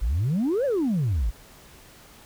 sine exponential two-way sweep, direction up then down, 46.25 to 588 to 46.25 Hz, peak -19 dBFS, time 0.01-1.31 s, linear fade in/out 20 ms, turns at 0.65 s, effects tanh soft clip ceiling -19 dBFS + pink hiss -50 dBFS RMS until 2.25 s

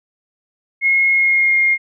sine tone with pitch glide, 2160 to 2131 Hz, C#7 to C7, -45 to +31 cents, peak -11 dBFS, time 0.81-1.78 s, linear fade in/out 50 ms, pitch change -24 cents, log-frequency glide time 1.12-1.56 s, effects none

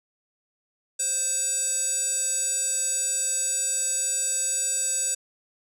square tone with band-pass filter, 523.3 Hz, C5, in tune, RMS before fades -26 dBFS, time 0.99-5.15 s, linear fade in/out 10 ms, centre 7900 Hz, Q 9.5, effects none

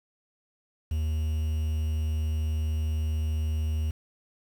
triangle tone with quantisation, 77.78 Hz, D#2, in tune, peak -23 dBFS, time 0.91-3.91 s, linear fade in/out 5 ms, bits 8, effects none

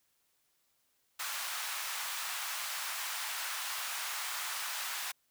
pink high-pass noise, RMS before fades -38 dBFS, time 1.19-5.12 s, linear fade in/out 10 ms, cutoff 940 Hz, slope 24 dB/octave, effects white hiss -75 dBFS RMS until 5.3 s

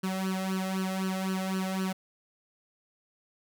sawtooth tone with flanger, 189.1 Hz, F#3, 38 cents sharp, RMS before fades -31 dBFS, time 0.03-1.93 s, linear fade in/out 10 ms, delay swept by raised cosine 0.68 to 1.57 ms, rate 3.9 Hz, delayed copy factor +0.85, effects none

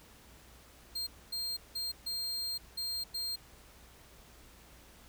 40% pulse tone bursts at uneven times, 4200 Hz, C8, 6 cents sharp, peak -33 dBFS, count 6, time 0.95-1.07 / 1.32-1.57 / 1.75-1.92 / 2.06-2.58 / 2.77-3.04 / 3.14-3.36 s, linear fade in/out 10 ms, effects added 60 Hz sine -61 dBFS peak until 5.08 s + pink hiss -58 dBFS RMS until 5.08 s

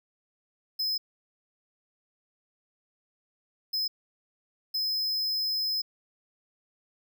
square tone bursts at uneven times, 5100 Hz, D#8, 42 cents sharp, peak -27 dBFS, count 3, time 0.79-0.98 / 3.73-3.88 / 4.74-5.82 s, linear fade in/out 10 ms, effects none

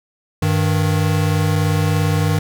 square tone pair together, 98 / 155.57 Hz, G2 / D#3, 0 / 0 cents, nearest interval minor sixth, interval 800 cents, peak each -18 dBFS, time 0.42-2.39 s, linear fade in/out 5 ms, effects none

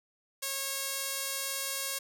sawtooth tone with band-pass filter, 546 Hz, C#5, 26 cents flat, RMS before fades -35 dBFS, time 0.42-1.99 s, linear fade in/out 10 ms, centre 11000 Hz, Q 0.63, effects none

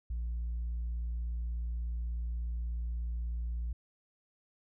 triangle tone with tanh clipping, 58.27 Hz, A#1, in tune, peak -33 dBFS, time 0.1-3.73 s, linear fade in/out 5 ms, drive 6 dB, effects none

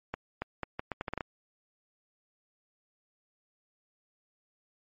accelerating click train, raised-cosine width 0.5 ms, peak -18 dBFS, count 10, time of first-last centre 0.14-1.208 s, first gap 280 ms, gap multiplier 0.76, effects MP3 32 kbps

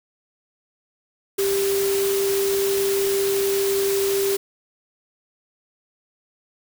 sine tone in noise, 394 Hz, G4, 9 cents sharp, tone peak -19 dBFS, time 1.38-4.37 s, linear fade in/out 10 ms, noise white, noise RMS -28 dBFS, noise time 1.38-4.37 s, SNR +6 dB, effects none

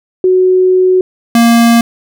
sine / square tone pair in turn, 370 / 233.1 Hz, F#4 / A#3, 0 / 0 cents, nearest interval minor sixth, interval 800 cents, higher first, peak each -5 dBFS, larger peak neither, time 0.24-1.01 / 1.35-1.81 s, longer first, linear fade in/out 2 ms, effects none

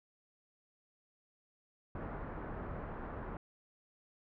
pink low-pass noise, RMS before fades -43 dBFS, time 1.95-3.37 s, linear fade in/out 2 ms, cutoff 1500 Hz, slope 24 dB/octave, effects none

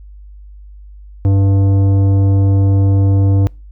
sine tone with tanh clipping, 98 Hz, G2, in tune, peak -10 dBFS, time 1.25-3.47 s, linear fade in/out 0 ms, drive 12 dB, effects noise-tail reverb RT60 0.3 s tail -26 dB re dry + added 50 Hz sine -33 dBFS peak until 3.71 s

